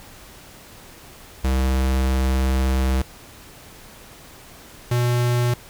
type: tone pair in turn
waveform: square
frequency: 65.41 / 121.5 Hz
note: C2 / B2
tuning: 0 / -28 cents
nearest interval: major seventh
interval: 1072 cents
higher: second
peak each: -18 dBFS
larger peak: neither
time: 1.44-3.02 / 4.91-5.54 s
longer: first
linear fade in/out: 5 ms
effects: pink hiss -44 dBFS RMS until 5.69 s